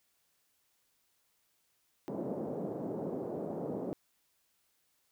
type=band-pass noise; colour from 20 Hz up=white; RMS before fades=-38 dBFS; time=2.08-3.93 s; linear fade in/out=0 ms; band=150 to 560 Hz; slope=24 dB/octave; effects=white hiss -75 dBFS RMS until 5.11 s